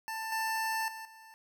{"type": "tone with level steps", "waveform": "25% pulse", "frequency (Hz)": 888, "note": "A5", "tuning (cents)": 16, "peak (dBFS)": [-32, -27, -38, -48], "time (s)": [0.08, 1.34], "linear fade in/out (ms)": 0, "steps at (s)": [0.32, 0.88, 1.05], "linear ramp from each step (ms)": 2, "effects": []}